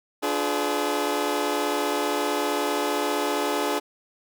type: chord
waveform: 20% pulse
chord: D diminished seventh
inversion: none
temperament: just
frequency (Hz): 293.7 / 352.4 / 422.9 / 507.5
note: D4 / F4 / Ab4 / Cb5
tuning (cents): 0 / +16 / +31 / +47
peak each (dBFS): -23 / -26 / -22 / -28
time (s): 0.22-3.8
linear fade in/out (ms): 20
effects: none